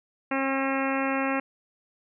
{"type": "harmonic tone", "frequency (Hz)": 269.7, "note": "C#4", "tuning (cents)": -47, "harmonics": [1, 2, 3, 4, 5, 6, 7, 8, 9, 10], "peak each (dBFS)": [-28, -31, -33, -34, -35, -36, -36, -37, -38, -38], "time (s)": [0.31, 1.4], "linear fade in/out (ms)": 5, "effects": []}